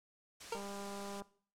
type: noise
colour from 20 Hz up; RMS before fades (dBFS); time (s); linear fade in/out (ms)
white; -49; 0.4-1.21; 10
type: tone with exponential decay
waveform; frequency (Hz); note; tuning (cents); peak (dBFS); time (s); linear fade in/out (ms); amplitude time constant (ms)
25% pulse; 460.2; A#4; -22; -30; 0.52-0.65; 5; 28
type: click train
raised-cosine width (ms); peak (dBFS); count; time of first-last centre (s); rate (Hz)
1; -34; 135; 0.55-1.22; 200
effects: noise-tail reverb RT60 0.5 s tail -19 dB re dry + low-pass 8000 Hz 12 dB/octave